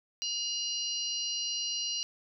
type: harmonic tone with a mistuned harmonic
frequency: 948 Hz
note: A#5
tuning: 29 cents sharp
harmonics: 3 / 4 / 5 / 6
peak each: -36 / -37 / -37 / -37 dBFS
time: 0.22-2.03 s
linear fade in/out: 0 ms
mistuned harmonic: 4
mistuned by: +140 cents
effects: none